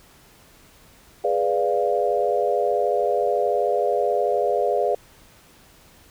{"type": "chord", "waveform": "sine", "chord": "G# diminished seventh", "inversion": "none", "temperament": "equal", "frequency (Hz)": [415.3, 493.9, 587.3, 698.5], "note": ["G#4", "B4", "D5", "F5"], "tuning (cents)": [0, 0, 0, 0], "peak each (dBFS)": -24, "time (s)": [1.24, 4.95], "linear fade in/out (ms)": 5, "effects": ["pink hiss -52 dBFS RMS until 6.1 s"]}